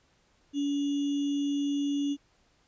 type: tone with sample-and-hold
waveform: sine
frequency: 284.9 Hz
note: C#4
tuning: 48 cents sharp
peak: -26 dBFS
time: 0.53-2.17 s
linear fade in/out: 50 ms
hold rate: 3150 Hz
effects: pink hiss -67 dBFS RMS until 2.67 s + resampled to 16000 Hz